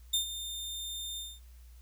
sawtooth tone with ADSR envelope, 3619 Hz, A7, 48 cents sharp, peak -22 dBFS, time 0.13-1.4 s, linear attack 10 ms, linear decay 110 ms, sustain -12 dB, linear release 220 ms, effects added 60 Hz sine -50 dBFS peak until 1.81 s + white hiss -66 dBFS RMS until 1.81 s

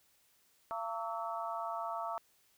harmonic tone with a mistuned harmonic, 227.1 Hz, A#3, 45 cents flat, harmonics 3 / 4 / 5 / 6, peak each -40 / -41 / -42 / -43 dBFS, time 0.71-2.18 s, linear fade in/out 0 ms, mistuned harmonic 6, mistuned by -75 cents, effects white hiss -70 dBFS RMS until 2.57 s

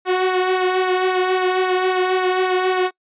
sawtooth tone with flanger, 370 Hz, F#4, in tune, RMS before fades -18 dBFS, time 0.05-2.91 s, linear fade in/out 50 ms, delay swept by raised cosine 0.29 to 2.39 ms, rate 3.7 Hz, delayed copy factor -0.55, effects noise-tail reverb RT60 0.1 s tail -26 dB re dry + resampled to 8000 Hz

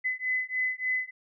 sine beating tone pair, 2017 / 2020.4 Hz, B6 / B6, +36 / +39 cents, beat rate 3.4 Hz, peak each -30 dBFS, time 0.04-1.11 s, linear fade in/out 20 ms, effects none

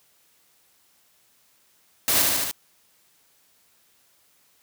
white noise with echo, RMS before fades -21 dBFS, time 2.08-2.22 s, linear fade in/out 0 ms, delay 73 ms, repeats 4, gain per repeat -2 dB, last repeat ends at 2.512 s, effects white hiss -62 dBFS RMS until 4.62 s + high-pass 60 Hz 12 dB/octave

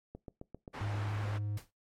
click train, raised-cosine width 2 ms, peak -31 dBFS, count 6, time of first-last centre 0.15-0.811 s, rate 7.57 Hz
white low-pass noise, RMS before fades -44 dBFS, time 0.73-1.39 s, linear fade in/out 20 ms, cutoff 1400 Hz, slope 12 dB/octave
triangle tone, 103.83 Hz, G#2, in tune, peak -31 dBFS, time 0.81-1.58 s, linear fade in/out 5 ms
pink noise with exponential decay, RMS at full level -43 dBFS, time 1.57-1.71 s, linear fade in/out 5 ms, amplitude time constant 30 ms
effects noise-tail reverb RT60 0.2 s tail -22 dB re dry + MP3 64 kbps

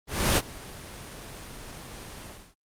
pink noise with ADSR envelope, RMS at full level -19 dBFS, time 0.07-2.55 s, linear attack 300 ms, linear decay 41 ms, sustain -22 dB, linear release 280 ms, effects low-pass 12000 Hz 12 dB/octave + Opus 24 kbps

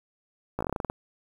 slowing click train, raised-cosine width 1 ms, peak -15 dBFS, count 11, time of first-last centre 0.59-0.899 s, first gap 16 ms, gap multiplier 1.14, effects 8-bit

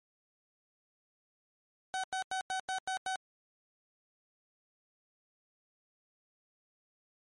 30% pulse tone bursts, 755 Hz, F#5, 35 cents sharp, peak -30 dBFS, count 7, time 1.94-3.158 s, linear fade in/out 0 ms, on 96 ms, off 91 ms, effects MP3 48 kbps

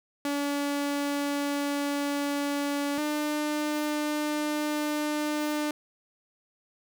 sawtooth tone pair in turn, 285.7 / 299.8 Hz, D4 / D4, -48 / +36 cents, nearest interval minor second, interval 84 cents, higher second, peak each -23 dBFS, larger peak neither, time 0.25-2.98 / 2.98-5.71 s, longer neither, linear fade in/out 2 ms, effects none

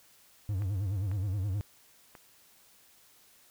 triangle tone with vibrato, 98 Hz, G2, in tune, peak -27 dBFS, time 0.49-1.61 s, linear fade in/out 0 ms, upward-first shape sine, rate 9.5 Hz, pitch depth 140 cents each way
clicks, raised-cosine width 0.5 ms, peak -33 dBFS, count 3, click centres 0.621 / 1.115 / 2.152 s
effects white hiss -61 dBFS RMS until 3.5 s

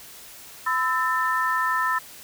sine tone cluster, 1014 / 1312 / 1788 Hz, B5 / E6 / A6, +45 / -9 / +27 cents, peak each -25 / -25 / -25 dBFS, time 0.66-1.99 s, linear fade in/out 10 ms, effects white hiss -44 dBFS RMS until 2.23 s

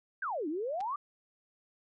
sine exponential two-way sweep, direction down then up, 1661.2 to 286.3 to 1218 Hz, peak -32 dBFS, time 0.22-0.96 s, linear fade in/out 5 ms, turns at 0.48 s
clicks, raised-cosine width 0.2 ms, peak -33 dBFS, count 2, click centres 0.805 / 0.81 s
effects none

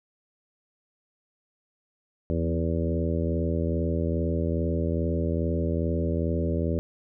harmonic tone with a mistuned harmonic, 82.41 Hz, E2, in tune, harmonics 1 / 2 / 3 / 4 / 5 / 6 / 7, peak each -27 / -30 / -32 / -33 / -34 / -35 / -35 dBFS, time 2.3-6.79 s, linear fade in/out 0 ms, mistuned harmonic 2, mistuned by +24 cents, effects none

